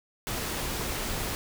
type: noise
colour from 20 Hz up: pink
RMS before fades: -32 dBFS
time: 0.27-1.35 s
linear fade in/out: 0 ms
effects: none